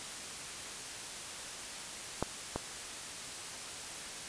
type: clicks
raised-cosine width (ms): 1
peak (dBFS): -16 / -19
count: 2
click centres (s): 2.226 / 2.56
effects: white hiss -43 dBFS RMS until 4.28 s + resampled to 22050 Hz